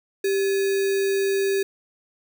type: tone with sample-and-hold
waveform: sine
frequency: 392 Hz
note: G4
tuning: in tune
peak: -19 dBFS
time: 0.24-1.63 s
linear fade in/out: 5 ms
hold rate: 2100 Hz
effects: none